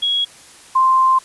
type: tone pair in turn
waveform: sine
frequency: 3322 / 1046.4 Hz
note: G#7 / C6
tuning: 0 / 0 cents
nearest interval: octave + minor sixth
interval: 2000 cents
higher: first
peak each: -15 / -10 dBFS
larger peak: second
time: 0.02-0.25 / 0.75-1.19 s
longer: second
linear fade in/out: 10 ms
effects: white hiss -43 dBFS RMS until 1.24 s + resampled to 24000 Hz